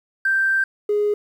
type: tone pair in turn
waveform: triangle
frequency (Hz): 1568 / 415.3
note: G6 / G#4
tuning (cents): 0 / 0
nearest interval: octave + major seventh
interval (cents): 2300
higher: first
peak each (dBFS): -12 / -13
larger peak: first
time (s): 0.25-0.64 / 0.89-1.14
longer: first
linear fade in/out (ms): 5
effects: tanh soft clip ceiling -14 dBFS + 9-bit